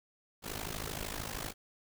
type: noise with amplitude modulation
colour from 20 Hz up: pink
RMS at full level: -36 dBFS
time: 0.42-1.54 s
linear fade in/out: 50 ms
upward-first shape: sine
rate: 52.9 Hz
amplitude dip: 85%
effects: none